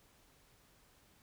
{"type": "silence", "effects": ["pink hiss -67 dBFS RMS until 1.22 s"]}